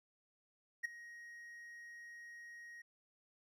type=tone with ADSR envelope; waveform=triangle; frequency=1882 Hz; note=A#6; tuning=16 cents sharp; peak=-31 dBFS; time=0.83-2.82 s; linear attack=20 ms; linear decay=10 ms; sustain=-18 dB; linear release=7 ms; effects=none